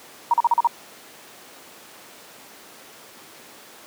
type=tone bursts; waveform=sine; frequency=942 Hz; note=A#5; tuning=18 cents sharp; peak=-13 dBFS; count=6; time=0.31-0.672 s; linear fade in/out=2 ms; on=27 ms; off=40 ms; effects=pink hiss -44 dBFS RMS until 3.86 s + high-pass 300 Hz 12 dB/octave